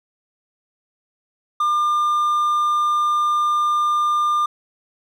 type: tone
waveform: triangle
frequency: 1200 Hz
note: D6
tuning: 37 cents sharp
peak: -14 dBFS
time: 1.6-4.46 s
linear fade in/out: 5 ms
effects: none